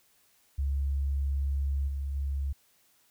sine tone with level steps, 69.3 Hz, C#2, in tune, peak -26 / -30 / -28 dBFS, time 0.58-2.53 s, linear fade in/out 10 ms, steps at 1.87 / 2.14 s, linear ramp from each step 20 ms, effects white hiss -66 dBFS RMS until 3.1 s

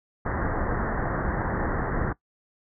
pink low-pass noise, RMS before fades -27 dBFS, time 0.25-2.13 s, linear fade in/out 10 ms, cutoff 1900 Hz, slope 96 dB/octave, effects noise-tail reverb RT60 0.1 s tail -20 dB re dry

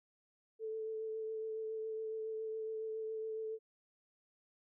sine tone with vibrato, 440 Hz, A4, in tune, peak -38 dBFS, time 0.59-3.59 s, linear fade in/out 50 ms, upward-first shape triangle, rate 7.2 Hz, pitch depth 18 cents each way, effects none

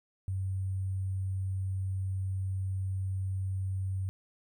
sine tone with sample-and-hold, 95.1 Hz, F#2, 48 cents sharp, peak -30 dBFS, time 0.28-4.09 s, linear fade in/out 0 ms, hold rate 8820 Hz, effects none

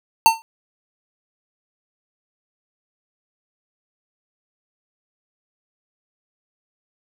square tone with exponential decay, 902 Hz, A5, 43 cents sharp, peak -6 dBFS, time 0.26-0.42 s, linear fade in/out 0 ms, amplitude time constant 33 ms, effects none

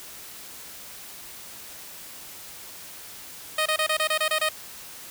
10% pulse tone bursts, 622.3 Hz, D#5, in tune, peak -13 dBFS, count 9, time 3.58-4.49 s, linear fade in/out 5 ms, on 78 ms, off 26 ms, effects white hiss -42 dBFS RMS until 5.1 s

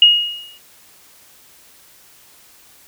sine tone with exponential decay, 2873 Hz, F7, 48 cents sharp, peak -3 dBFS, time 0.02-0.58 s, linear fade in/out 2 ms, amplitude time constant 120 ms, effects white hiss -48 dBFS RMS until 2.87 s

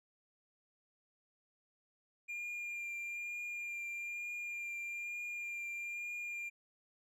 triangle tone with vibrato, 2400 Hz, D7, 37 cents sharp, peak -38 dBFS, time 2.28-6.5 s, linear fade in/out 20 ms, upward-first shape triangle, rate 1.1 Hz, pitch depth 17 cents each way, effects none

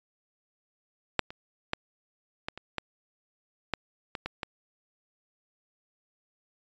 clicks, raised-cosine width 0.3 ms, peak -6 / -25 / -11 / -16 / -25 / -14 / -11 / -18 / -17 / -16 dBFS, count 10, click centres 1.193 / 1.305 / 1.734 / 2.485 / 2.576 / 2.783 / 3.737 / 4.152 / 4.26 / 4.432 s, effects resampled to 16000 Hz

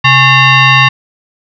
sine tone with frequency modulation, 830.6 Hz, G#5, in tune, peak -3 dBFS, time 0.04-0.89 s, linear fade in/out 10 ms, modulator 963 Hz, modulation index 2.8, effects none

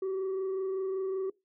sine tone with frequency modulation, 381.6 Hz, G4, 47 cents flat, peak -27 dBFS, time 0.02-1.3 s, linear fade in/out 5 ms, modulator 25.3 Hz, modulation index 0.26, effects noise-tail reverb RT60 0.2 s tail -22 dB re dry + tanh soft clip ceiling -29 dBFS

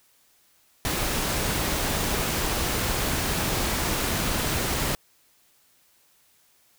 pink noise, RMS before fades -26 dBFS, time 0.85-4.95 s, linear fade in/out 0 ms, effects white hiss -62 dBFS RMS until 6.78 s

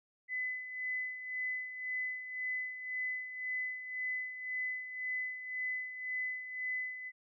sine tone with tremolo, 2012 Hz, B6, 32 cents sharp, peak -33 dBFS, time 0.28-7.12 s, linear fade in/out 50 ms, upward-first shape sine, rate 1.9 Hz, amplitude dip 65%, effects none

